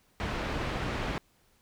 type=low-pass noise; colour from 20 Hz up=pink; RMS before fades=-33 dBFS; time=0.2-1.18 s; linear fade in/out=0 ms; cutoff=2800 Hz; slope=12 dB/octave; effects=pink hiss -67 dBFS RMS until 1.61 s